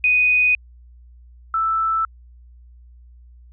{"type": "tone pair in turn", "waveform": "sine", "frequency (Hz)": [2489, 1321.2], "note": ["D#7", "E6"], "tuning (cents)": [0, 4], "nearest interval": "major seventh", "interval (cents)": 1096, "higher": "first", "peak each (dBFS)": [-13, -17], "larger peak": "first", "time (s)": [[0.04, 0.55], [1.54, 2.05]], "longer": "neither", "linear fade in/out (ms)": 2, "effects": ["added 60 Hz sine -43 dBFS peak until 3.52 s"]}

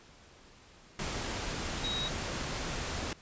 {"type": "tone in noise", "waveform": "sine", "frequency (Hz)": 3812, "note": "A#7", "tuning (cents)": 38, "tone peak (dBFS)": -33, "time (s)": [1.84, 2.08], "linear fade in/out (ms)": 2, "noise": "pink", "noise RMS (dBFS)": -36, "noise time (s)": [0.99, 3.13], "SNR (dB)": 0, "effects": ["pink hiss -57 dBFS RMS until 3.21 s", "resampled to 16000 Hz"]}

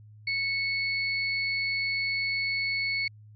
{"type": "tone pair together", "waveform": "sine", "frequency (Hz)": [2207, 4414], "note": ["C#7", "C#8"], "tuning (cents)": [-8, -8], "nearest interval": "octave", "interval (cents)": 1200, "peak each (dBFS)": [-27, -33], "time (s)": [0.27, 3.08], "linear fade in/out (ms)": 5, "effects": ["added 106 Hz sine -48 dBFS peak until 3.35 s", "AAC 64 kbps"]}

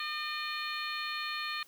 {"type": "harmonic tone", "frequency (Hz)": 606, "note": "D#5", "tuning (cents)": -46, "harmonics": [2, 3, 4, 5, 6, 7], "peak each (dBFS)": [-39, -40, -40, -45, -44, -41], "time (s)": [0, 1.63], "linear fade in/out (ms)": 2, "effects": ["white hiss -60 dBFS RMS until 1.67 s"]}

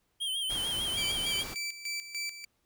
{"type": "tone with vibrato", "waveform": "square", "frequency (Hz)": 3150, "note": "G7", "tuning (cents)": 8, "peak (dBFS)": -31, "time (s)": [0.2, 1.44], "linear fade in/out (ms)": 20, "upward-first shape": "sine", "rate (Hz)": 6.7, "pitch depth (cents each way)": 65}
{"type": "noise", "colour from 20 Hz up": "pink", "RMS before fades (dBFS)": -41, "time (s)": [0.49, 1.55], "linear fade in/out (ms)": 20}
{"type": "tone with tremolo", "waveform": "20% pulse", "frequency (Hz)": 2325, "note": "D7", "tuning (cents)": -18, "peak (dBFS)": -28, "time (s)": [0.97, 2.45], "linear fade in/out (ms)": 10, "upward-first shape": "square", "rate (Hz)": 3.4, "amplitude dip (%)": 70}
{"effects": ["pink hiss -75 dBFS RMS until 2.65 s"]}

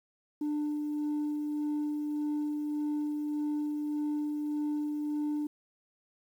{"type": "tone with tremolo", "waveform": "sine", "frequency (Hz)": 297.6, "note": "D4", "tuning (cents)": 23, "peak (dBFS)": -26, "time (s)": [0.41, 5.47], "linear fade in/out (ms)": 5, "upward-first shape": "sine", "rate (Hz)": 1.7, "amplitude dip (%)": 35, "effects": ["tanh soft clip ceiling -28 dBFS", "10-bit"]}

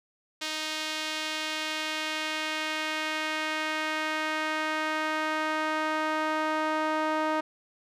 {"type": "tone with band-pass filter sweep", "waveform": "sawtooth", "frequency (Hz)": 311.1, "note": "D#4", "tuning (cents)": 0, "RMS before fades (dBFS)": -30, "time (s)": [0.41, 7.41], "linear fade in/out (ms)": 10, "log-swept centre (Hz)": [3900, 1000], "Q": 1.1, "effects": []}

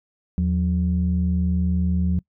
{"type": "tone pair together", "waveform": "sine", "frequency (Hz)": [80.2, 179.94], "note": ["E2", "F#3"], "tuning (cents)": [-47, -48], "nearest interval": "octave + major second", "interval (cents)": 1399, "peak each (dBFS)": -20, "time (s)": [0.38, 2.19], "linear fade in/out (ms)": 0, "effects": ["noise-tail reverb RT60 0.1 s tail -24 dB re dry", "tanh soft clip ceiling -12 dBFS"]}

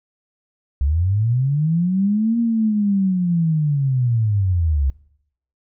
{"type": "linear two-way sweep", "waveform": "sine", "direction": "up then down", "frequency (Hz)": [65.1, 235.4, 65.1], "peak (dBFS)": -15, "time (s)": [0.81, 4.9], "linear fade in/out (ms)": 0, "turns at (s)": 2.39, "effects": ["noise-tail reverb RT60 0.7 s tail -21 dB re dry"]}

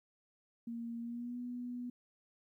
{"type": "tone with pitch glide", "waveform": "sine", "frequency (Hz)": [233.1, 245], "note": ["A#3", "B3"], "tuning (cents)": [0, -14], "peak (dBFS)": -39, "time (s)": [0.67, 1.9], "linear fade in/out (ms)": 5, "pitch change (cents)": 86, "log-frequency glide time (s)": [1, 1.38], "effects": ["13-bit"]}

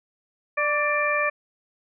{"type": "harmonic tone with a mistuned harmonic", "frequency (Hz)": 592, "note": "D5", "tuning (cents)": 14, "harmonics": [1, 2, 3, 4], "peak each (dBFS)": [-26, -26, -26, -26], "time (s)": [0.57, 1.3], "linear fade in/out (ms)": 10, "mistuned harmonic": 2, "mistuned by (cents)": -30, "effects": []}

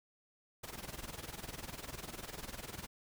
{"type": "noise with tremolo", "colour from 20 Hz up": "pink", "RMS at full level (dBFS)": -43, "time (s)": [0.63, 2.87], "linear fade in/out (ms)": 10, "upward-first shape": "sine", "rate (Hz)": 20, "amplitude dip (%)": 80, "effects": []}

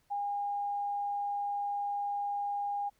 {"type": "tone", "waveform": "sine", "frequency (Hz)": 812, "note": "G#5", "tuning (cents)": -39, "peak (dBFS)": -31, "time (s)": [0.1, 2.9], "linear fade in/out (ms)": 20, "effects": ["pink hiss -72 dBFS RMS until 2.99 s"]}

